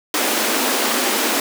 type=high-pass noise; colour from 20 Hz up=pink; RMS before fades=-19 dBFS; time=0.14-1.4 s; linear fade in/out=2 ms; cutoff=220 Hz; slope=96 dB/octave; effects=none